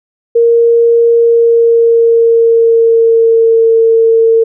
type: tone with pitch glide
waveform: sine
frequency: 466.2 to 453.5 Hz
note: A#4 to A#4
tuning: 0 to -48 cents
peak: -4 dBFS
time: 0.35-4.44 s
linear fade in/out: 10 ms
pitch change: -48 cents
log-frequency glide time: 1.11-3.75 s
effects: none